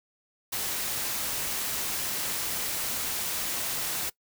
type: noise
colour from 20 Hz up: white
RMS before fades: -31 dBFS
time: 0.52-4.1 s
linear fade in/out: 10 ms
effects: noise-tail reverb RT60 0.1 s tail -21 dB re dry